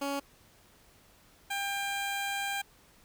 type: tone pair in turn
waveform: 15% pulse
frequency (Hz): 279.9 / 797.2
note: C#4 / G5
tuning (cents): +17 / +29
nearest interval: octave + tritone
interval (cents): 1812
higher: second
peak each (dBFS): -25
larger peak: neither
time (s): 0.01-0.2 / 1.5-2.62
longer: second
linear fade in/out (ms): 10
effects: pink hiss -61 dBFS RMS until 3.04 s